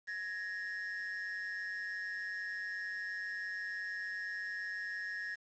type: ring-modulated tone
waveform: triangle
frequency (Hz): 1767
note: A6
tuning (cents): +7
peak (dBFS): -33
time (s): 0.07-5.36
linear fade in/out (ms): 20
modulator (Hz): 95.7
effects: resampled to 16000 Hz + 10-bit